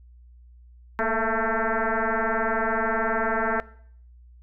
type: tone with frequency modulation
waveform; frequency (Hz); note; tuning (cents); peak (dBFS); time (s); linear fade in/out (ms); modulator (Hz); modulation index
sine; 455.3; A#4; -41; -21; 0.99-3.6; 0; 223; 6
effects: noise-tail reverb RT60 0.6 s tail -20 dB re dry + added 60 Hz sine -47 dBFS peak until 4.42 s